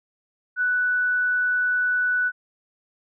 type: tone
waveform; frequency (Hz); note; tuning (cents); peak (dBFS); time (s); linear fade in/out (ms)
sine; 1485; F#6; +6; -19; 0.56-2.32; 50
effects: none